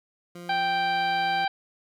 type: tone with pitch glide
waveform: 20% pulse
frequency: 174.61 to 172.31 Hz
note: F3 to F3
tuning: 0 to -23 cents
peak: -34 dBFS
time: 0.35-1.45 s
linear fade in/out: 5 ms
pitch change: -23 cents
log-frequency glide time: 0.82-1.27 s
type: harmonic tone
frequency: 784 Hz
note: G5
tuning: in tune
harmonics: 1 / 2 / 3 / 4 / 5 / 6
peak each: -24 / -30 / -34 / -36 / -38 / -40 dBFS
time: 0.49-1.48 s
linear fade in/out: 5 ms
effects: none